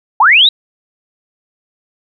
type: linear sweep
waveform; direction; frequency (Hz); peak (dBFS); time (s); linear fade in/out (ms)
sine; up; 768 to 3951; -4; 0.2-0.49; 5
effects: none